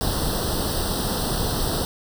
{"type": "noise with comb filter", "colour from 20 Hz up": "pink", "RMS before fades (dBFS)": -24, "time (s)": [0.01, 1.85], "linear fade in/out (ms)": 0, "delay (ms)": 0.22, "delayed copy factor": 1, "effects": []}